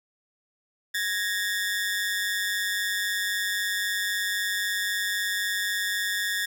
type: ring-modulated tone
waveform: sawtooth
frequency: 1760 Hz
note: A6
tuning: in tune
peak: -19 dBFS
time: 0.94-6.46 s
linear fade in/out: 10 ms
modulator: 98.1 Hz
effects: 10-bit